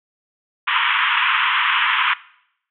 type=band-pass noise; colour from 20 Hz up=pink; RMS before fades=-18 dBFS; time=0.67-2.14 s; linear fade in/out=10 ms; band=950 to 3300 Hz; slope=96 dB/octave; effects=noise-tail reverb RT60 0.7 s tail -20 dB re dry